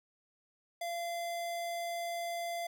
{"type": "tone", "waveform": "square", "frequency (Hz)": 686, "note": "F5", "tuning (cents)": -31, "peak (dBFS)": -36, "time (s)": [0.81, 2.67], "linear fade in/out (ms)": 5, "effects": []}